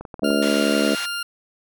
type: clicks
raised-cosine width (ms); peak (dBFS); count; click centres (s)
1; -20; 6; 0.01 / 0.052 / 0.142 / 0.194 / 0.234 / 0.305
type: harmonic tone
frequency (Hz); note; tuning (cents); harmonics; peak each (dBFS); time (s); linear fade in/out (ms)
71.4; D2; -48; 3 / 4 / 5 / 6 / 7 / 8 / 9; -23 / -22 / -27 / -29 / -26 / -28 / -26; 0.22-0.95; 5
type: tone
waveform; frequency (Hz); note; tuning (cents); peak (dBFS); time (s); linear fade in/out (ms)
20% pulse; 1400; F6; +4; -20; 0.24-1.23; 5
type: band-pass noise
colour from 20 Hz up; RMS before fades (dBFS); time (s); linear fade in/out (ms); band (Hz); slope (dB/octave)
pink; -32; 0.42-1.06; 5; 1400 to 6000; 12
effects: none